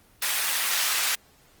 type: high-pass noise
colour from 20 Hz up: pink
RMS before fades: -25 dBFS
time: 0.22-1.15 s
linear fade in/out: 2 ms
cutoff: 1500 Hz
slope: 12 dB/octave
effects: pink hiss -58 dBFS RMS until 1.6 s + Opus 24 kbps